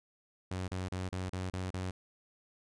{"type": "tone bursts", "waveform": "sawtooth", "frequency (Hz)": 92.5, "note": "F#2", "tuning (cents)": 0, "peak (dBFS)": -31, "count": 7, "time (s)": [0.51, 1.91], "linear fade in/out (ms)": 5, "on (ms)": 170, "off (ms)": 35, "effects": ["resampled to 22050 Hz"]}